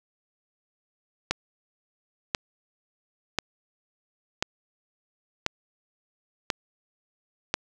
click train, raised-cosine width 0.2 ms, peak -6 dBFS, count 7, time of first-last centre 1.31-7.541 s, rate 0.963 Hz, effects none

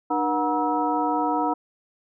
sine tone cluster, 300.8 / 479.8 / 733 / 954 / 1300 Hz, D4 / A#4 / F#5 / A#5 / E6, +42 / +50 / -16 / +40 / -24 cents, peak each -26 / -31 / -26 / -25 / -31 dBFS, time 0.1-1.54 s, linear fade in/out 10 ms, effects none

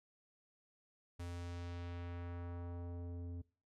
square tone with low-pass filter sweep, 87 Hz, F2, 6 cents flat, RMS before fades -45 dBFS, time 1.19-3.42 s, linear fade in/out 10 ms, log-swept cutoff 11000 to 300 Hz, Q 0.91, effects noise-tail reverb RT60 0.4 s tail -23 dB re dry

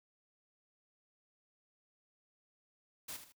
white noise with echo, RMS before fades -44 dBFS, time 3.08-3.17 s, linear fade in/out 10 ms, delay 77 ms, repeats 2, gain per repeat -9 dB, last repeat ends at 3.324 s, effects noise-tail reverb RT60 0.1 s tail -25 dB re dry

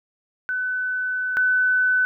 sine tone pair in turn, 1505 / 1505 Hz, F#6 / F#6, +29 / +29 cents, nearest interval unison, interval 0 cents, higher neither, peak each -22 / -16 dBFS, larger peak second, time 0.49-1.37 / 1.37-2.05 s, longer first, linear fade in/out 0 ms, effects none

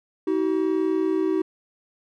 triangle tone pair together, 318.5 / 379 Hz, D#4 / F#4, +41 / +42 cents, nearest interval minor third, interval 301 cents, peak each -21 dBFS, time 0.27-1.42 s, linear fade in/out 5 ms, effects none

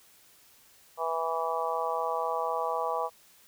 harmonic tone, 164 Hz, E3, 9 cents flat, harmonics 3 / 4 / 5 / 6 / 7, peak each -34 / -34 / -34 / -34 / -34 dBFS, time 0.97-3.1 s, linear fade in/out 50 ms, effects white hiss -59 dBFS RMS until 3.47 s

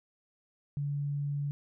sine tone, 143.4 Hz, D3, 41 cents flat, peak -30 dBFS, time 0.77-1.51 s, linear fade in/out 0 ms, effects none

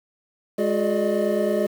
triangle tone cluster, 208.1 / 363.5 / 423.8 / 590 / 619 Hz, G#3 / F#4 / G#4 / D5 / D#5, +4 / -31 / +35 / +8 / -9 cents, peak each -24 dBFS, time 0.58-1.67 s, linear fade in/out 10 ms, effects 7-bit

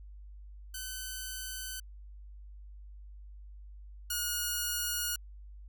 5% pulse tone pair in turn, 1520 / 1441.4 Hz, F#6 / F#6, +46 / -46 cents, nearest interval minor second, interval 92 cents, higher first, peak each -27 / -20 dBFS, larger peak second, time 0.74-1.8 / 4.1-5.16 s, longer neither, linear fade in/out 5 ms, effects added 50 Hz sine -46 dBFS peak until 5.68 s

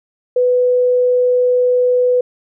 sine tone, 496.9 Hz, B4, 11 cents sharp, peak -10 dBFS, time 0.36-2.21 s, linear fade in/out 5 ms, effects none

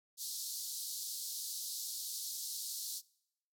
pink band-pass noise, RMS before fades -42 dBFS, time 0.17-3.02 s, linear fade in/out 50 ms, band 4000 to 16000 Hz, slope 48 dB/octave, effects noise-tail reverb RT60 0.8 s tail -24 dB re dry

